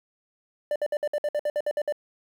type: tone bursts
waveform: triangle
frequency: 592 Hz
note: D5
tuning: 14 cents sharp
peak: -21 dBFS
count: 12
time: 0.71-1.924 s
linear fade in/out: 2 ms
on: 48 ms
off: 58 ms
effects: 9-bit

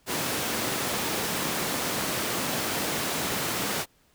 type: high-pass noise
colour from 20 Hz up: pink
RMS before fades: -29 dBFS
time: 0.06-3.86 s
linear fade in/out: 50 ms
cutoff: 170 Hz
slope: 12 dB/octave
effects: pink hiss -64 dBFS RMS until 4.14 s

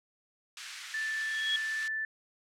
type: high-pass noise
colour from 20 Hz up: pink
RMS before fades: -42 dBFS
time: 0.57-1.88 s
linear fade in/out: 2 ms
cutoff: 1500 Hz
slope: 24 dB/octave
type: tone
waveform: sine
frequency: 1760 Hz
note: A6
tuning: in tune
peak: -31 dBFS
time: 0.94-2.05 s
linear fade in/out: 2 ms
type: tone with exponential growth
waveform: sine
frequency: 3322 Hz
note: G#7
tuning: in tune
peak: -25 dBFS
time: 1.1-1.56 s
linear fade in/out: 2 ms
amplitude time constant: 100 ms
effects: low-pass 7000 Hz 12 dB/octave

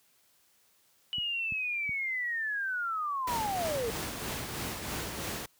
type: linear sweep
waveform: sine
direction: down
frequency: 2963 to 431.6 Hz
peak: -30 dBFS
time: 1.13-3.9 s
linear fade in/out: 0 ms
type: clicks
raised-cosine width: 5 ms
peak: -30 dBFS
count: 3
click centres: 1.183 / 1.522 / 1.893 s
type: noise with tremolo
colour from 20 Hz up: pink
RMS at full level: -35 dBFS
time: 3.27-5.46 s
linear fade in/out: 5 ms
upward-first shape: sine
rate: 3.1 Hz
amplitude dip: 35%
effects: white hiss -67 dBFS RMS until 5.59 s + high-pass 60 Hz 12 dB/octave

